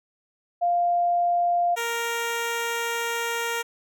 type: tone pair in turn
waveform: sine / 10% pulse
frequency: 698.5 / 466.2 Hz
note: F5 / A#4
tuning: 0 / 0 cents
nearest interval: perfect fifth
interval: 700 cents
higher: first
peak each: -19 / -17 dBFS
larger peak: second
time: 0.61-1.76 / 1.76-3.63 s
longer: second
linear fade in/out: 20 ms
effects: none